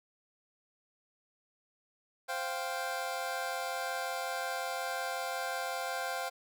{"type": "chord", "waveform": "25% pulse", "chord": "C suspended fourth", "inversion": "none", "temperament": "equal", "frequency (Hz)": [523.3, 698.5, 784], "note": ["C5", "F5", "G5"], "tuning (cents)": [0, 0, 0], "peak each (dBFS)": [-36, -34, -35], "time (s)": [2.28, 6.3], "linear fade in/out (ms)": 20, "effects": []}